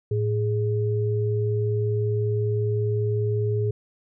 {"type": "tone pair together", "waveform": "sine", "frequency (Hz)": [110, 415.3], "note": ["A2", "G#4"], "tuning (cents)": [0, 0], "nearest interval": "octave + major seventh", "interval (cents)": 2300, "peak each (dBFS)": [-22, -26], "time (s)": [0.11, 3.71], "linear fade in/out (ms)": 5, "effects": []}